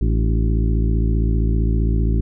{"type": "harmonic tone with a mistuned harmonic", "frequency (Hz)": 55.3, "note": "A1", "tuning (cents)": 9, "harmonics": [1, 2, 3, 4, 5, 6, 7], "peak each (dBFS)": [-16, -22, -26, -28, -30, -32, -33], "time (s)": [0.01, 2.21], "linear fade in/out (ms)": 5, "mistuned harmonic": 5, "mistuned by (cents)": 75, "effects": []}